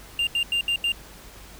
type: tone bursts at uneven times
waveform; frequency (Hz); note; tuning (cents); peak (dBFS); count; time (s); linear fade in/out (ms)
triangle; 2794; F7; 0; -19; 5; 0.19-0.27 / 0.35-0.43 / 0.52-0.61 / 0.68-0.76 / 0.84-0.92; 2
effects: added 50 Hz sine -48 dBFS peak until 1.59 s + pink hiss -46 dBFS RMS until 1.59 s